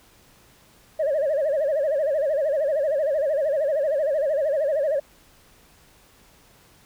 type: tone with vibrato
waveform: sine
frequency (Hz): 587.3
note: D5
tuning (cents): 0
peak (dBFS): -18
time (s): 0.99-5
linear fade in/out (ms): 10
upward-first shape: sine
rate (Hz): 13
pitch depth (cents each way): 150
effects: tanh soft clip ceiling -17 dBFS + pink hiss -55 dBFS RMS until 6.85 s